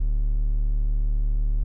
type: tone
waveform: triangle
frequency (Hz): 37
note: D1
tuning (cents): +14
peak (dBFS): -17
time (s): 0-1.64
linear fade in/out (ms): 10
effects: none